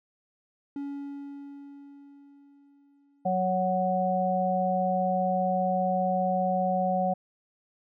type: tone with exponential decay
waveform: triangle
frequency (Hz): 281.8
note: C#4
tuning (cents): +29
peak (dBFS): -29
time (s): 0.76-3.89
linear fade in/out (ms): 2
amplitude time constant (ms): 680
type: harmonic tone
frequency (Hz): 185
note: F#3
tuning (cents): 0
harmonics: 1 / 3 / 4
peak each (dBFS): -29 / -29 / -26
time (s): 3.25-7.14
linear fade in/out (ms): 10
effects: none